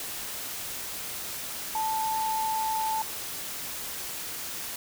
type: tone in noise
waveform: sine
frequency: 880 Hz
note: A5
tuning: in tune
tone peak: -26 dBFS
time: 1.75-3.02 s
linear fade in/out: 2 ms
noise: white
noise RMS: -36 dBFS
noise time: 0-4.76 s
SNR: +7 dB
effects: none